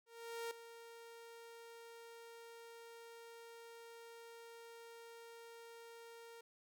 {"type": "tone with ADSR envelope", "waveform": "sawtooth", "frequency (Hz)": 463.4, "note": "A#4", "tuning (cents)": -10, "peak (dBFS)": -37, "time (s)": [0.06, 6.41], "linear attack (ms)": 450, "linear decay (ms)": 3, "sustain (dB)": -13, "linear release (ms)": 4, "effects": []}